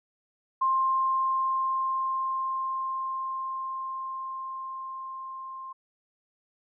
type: tone with level ramp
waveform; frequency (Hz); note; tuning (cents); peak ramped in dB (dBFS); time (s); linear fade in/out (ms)
sine; 1056; C6; +16; -21 to -37; 0.61-5.73; 10
effects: none